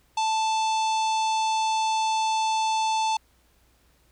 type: harmonic tone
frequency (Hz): 880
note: A5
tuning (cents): 0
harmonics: 1 / 3 / 4 / 5 / 6 / 7 / 8 / 9 / 10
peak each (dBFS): -22 / -35 / -35 / -37 / -45 / -38 / -47 / -49 / -48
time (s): 0.17-3.17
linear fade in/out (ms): 5
effects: added 60 Hz sine -64 dBFS peak until 4.11 s + pink hiss -64 dBFS RMS until 4.11 s